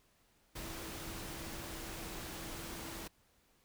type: tone in noise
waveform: sine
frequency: 330 Hz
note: E4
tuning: 2 cents sharp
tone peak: -52 dBFS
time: 0.55-3.08 s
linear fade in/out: 10 ms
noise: pink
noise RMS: -45 dBFS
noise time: 0.55-3.08 s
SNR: -10 dB
effects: pink hiss -71 dBFS RMS until 3.64 s